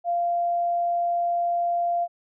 sine tone, 693 Hz, F5, 14 cents flat, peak -21 dBFS, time 0.04-2.08 s, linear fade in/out 50 ms, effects none

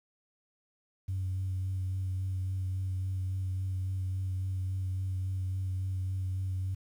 sine tone with vibrato, 94 Hz, F#2, 28 cents sharp, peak -29 dBFS, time 1.08-6.75 s, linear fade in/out 10 ms, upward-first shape sine, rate 3.6 Hz, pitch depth 17 cents each way, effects tanh soft clip ceiling -27 dBFS + 10-bit

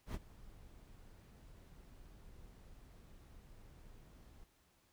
brown noise with ADSR envelope, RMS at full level -37 dBFS, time 0.06-4.44 s, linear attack 82 ms, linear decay 38 ms, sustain -21 dB, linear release 4 ms, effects pink hiss -73 dBFS RMS until 4.92 s

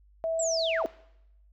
sine tone, 653 Hz, E5, 17 cents flat, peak -26 dBFS, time 0.24-0.86 s, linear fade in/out 0 ms
sine linear sweep, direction down, 7902 to 220 Hz, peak -29 dBFS, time 0.39-0.86 s, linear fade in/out 5 ms
effects noise-tail reverb RT60 0.8 s tail -21 dB re dry + added 50 Hz sine -56 dBFS peak until 1.52 s

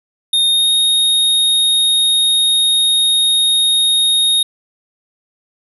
square tone with pitch glide, 3685 to 3724 Hz, A#7 to A#7, -21 to -2 cents, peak -11 dBFS, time 0.33-4.43 s, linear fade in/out 5 ms, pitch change +19 cents, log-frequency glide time 0.47-0.71 s, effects none

